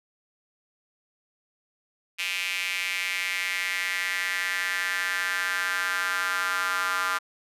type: tone with high-pass filter sweep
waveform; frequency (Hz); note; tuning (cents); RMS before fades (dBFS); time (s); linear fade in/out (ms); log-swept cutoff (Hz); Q
square; 92.5; F#2; 0; -28; 2.18-7.19; 20; 2500 to 1300; 4.1
effects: resampled to 32000 Hz